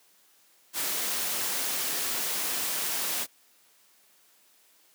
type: noise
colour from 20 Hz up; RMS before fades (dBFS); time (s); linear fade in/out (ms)
white; -30; 0.73-3.27; 50
effects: white hiss -62 dBFS RMS until 4.94 s + high-pass 200 Hz 12 dB/octave